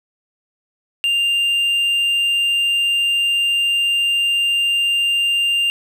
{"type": "tone", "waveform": "triangle", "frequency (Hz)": 2794, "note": "F7", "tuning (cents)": 0, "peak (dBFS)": -13, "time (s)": [1.04, 5.7], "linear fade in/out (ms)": 0, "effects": []}